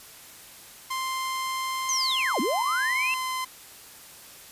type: tone with pitch glide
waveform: sawtooth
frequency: 1046.5 to 1031.5 Hz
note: C6 to C6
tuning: 0 to -25 cents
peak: -24 dBFS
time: 0.9-3.45 s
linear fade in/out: 10 ms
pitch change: -25 cents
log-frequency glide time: 2.35-2.61 s
type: linear two-way sweep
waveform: sine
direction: down then up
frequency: 6450 to 207.7 to 2731 Hz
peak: -24 dBFS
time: 1.89-3.14 s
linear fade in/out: 0 ms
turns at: 2.4 s
effects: white hiss -47 dBFS RMS until 4.51 s + resampled to 32000 Hz